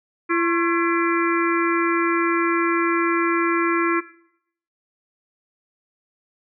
harmonic tone with a mistuned harmonic, 337.5 Hz, E4, 41 cents sharp, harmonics 1 / 3 / 4 / 5 / 6 / 7, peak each -20 / -25 / -26 / -27 / -28 / -28 dBFS, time 0.29-4.01 s, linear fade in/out 20 ms, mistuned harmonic 3, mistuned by +110 cents, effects noise-tail reverb RT60 0.7 s tail -18 dB re dry

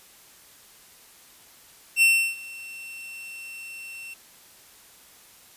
45% pulse tone with ADSR envelope, 2700 Hz, E7, 41 cents sharp, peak -14 dBFS, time 1.96-4.14 s, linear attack 60 ms, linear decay 330 ms, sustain -23 dB, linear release 6 ms, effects white hiss -52 dBFS RMS until 5.56 s + resampled to 32000 Hz

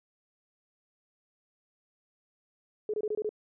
sine tone bursts, 425.1 Hz, G#4, 40 cents sharp, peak -28 dBFS, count 6, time 2.89-3.292 s, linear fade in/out 2 ms, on 47 ms, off 24 ms, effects none

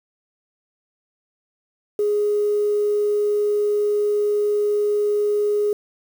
sine tone, 415.3 Hz, G#4, in tune, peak -16 dBFS, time 1.99-5.73 s, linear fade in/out 2 ms, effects tanh soft clip ceiling -12 dBFS + 7-bit

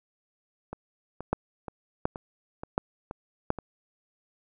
two click trains, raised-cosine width 1 ms, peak -10 / -22 dBFS, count 4 / 7, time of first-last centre 1.33-3.504 / 0.73-3.587 s, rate 1.38 / 2.1 Hz, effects none

